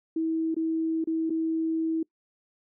sine tone with dropouts, 323.3 Hz, E4, 34 cents flat, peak -24 dBFS, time 0.16-2.03 s, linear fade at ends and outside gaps 5 ms, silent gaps 0.545-0.565 / 1.042-1.072 / 1.297-1.303 s, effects noise-tail reverb RT60 0.1 s tail -24 dB re dry

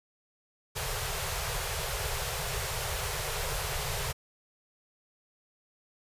pink band-stop noise, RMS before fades -33 dBFS, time 0.75-4.13 s, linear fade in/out 20 ms, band 160 to 390 Hz, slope 96 dB/octave, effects resampled to 32000 Hz

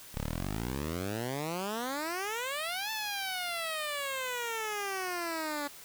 10% pulse exponential two-way sweep, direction up then down, 32.7 to 886 to 284.1 Hz, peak -25 dBFS, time 0.14-5.68 s, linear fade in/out 10 ms, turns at 2.91 s, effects white hiss -50 dBFS RMS until 5.84 s

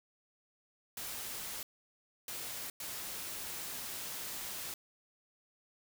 white noise bursts at uneven times, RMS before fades -42 dBFS, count 3, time 0.97-1.63 / 2.28-2.7 / 2.8-4.74 s, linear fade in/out 2 ms, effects none

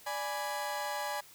30% pulse chord, G# diminished, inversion second, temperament equal, 587.3 / 830.6 / 987.8 Hz, D5 / G#5 / B5, 0 / 0 / 0 cents, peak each -37 / -34 / -38 dBFS, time 0.06-1.21 s, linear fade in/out 10 ms, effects white hiss -56 dBFS RMS until 1.34 s

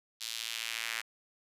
square tone with high-pass filter sweep, 57.1 Hz, A#1, 35 cents flat, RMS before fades -38 dBFS, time 0.2-1.02 s, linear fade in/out 20 ms, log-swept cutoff 4000 to 1900 Hz, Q 1.7, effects resampled to 32000 Hz

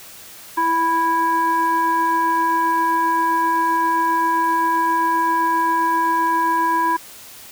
sine tone with frequency modulation, 987.8 Hz, B5, in tune, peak -15 dBFS, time 0.57-6.97 s, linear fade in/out 10 ms, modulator 656 Hz, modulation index 0.62, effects white hiss -40 dBFS RMS until 7.51 s

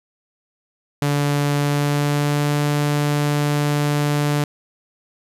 sawtooth tone with pitch glide, 144.4 to 146.58 Hz, D3 to D3, -29 to -3 cents, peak -13 dBFS, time 1.02-4.44 s, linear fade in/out 2 ms, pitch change +26 cents, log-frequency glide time 1.56-2.62 s, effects resampled to 32000 Hz + 8-bit

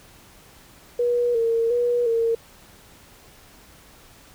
sine tone with vibrato, 470.4 Hz, A#4, 16 cents sharp, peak -18 dBFS, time 0.99-2.35 s, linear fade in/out 5 ms, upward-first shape square, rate 1.4 Hz, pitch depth 44 cents each way, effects pink hiss -50 dBFS RMS until 4.34 s

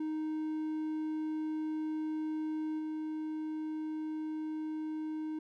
triangle tone with level steps, 311.1 Hz, D#4, in tune, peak -31 / -33 dBFS, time 0-5.39 s, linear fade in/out 5 ms, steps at 2.78 s, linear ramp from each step 20 ms, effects none

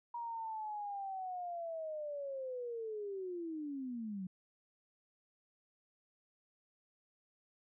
sine linear sweep, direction down, 953 to 180 Hz, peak -39 dBFS, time 0.14-4.27 s, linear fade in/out 5 ms, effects none

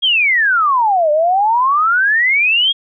sine exponential two-way sweep, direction down then up, 3322 to 588 to 3322 Hz, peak -10 dBFS, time 0.02-2.73 s, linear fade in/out 20 ms, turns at 1.11 s, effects none

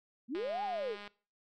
sine linear two-way sweep, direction up then down, 209.6 to 840 to 370.5 Hz, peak -33 dBFS, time 0.28-0.97 s, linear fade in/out 50 ms, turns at 0.63 s
click train, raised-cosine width 0.3 ms, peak -31 dBFS, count 150, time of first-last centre 0.35-1.077 s, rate 205 Hz
effects noise-tail reverb RT60 0.4 s tail -22 dB re dry + MP3 64 kbps

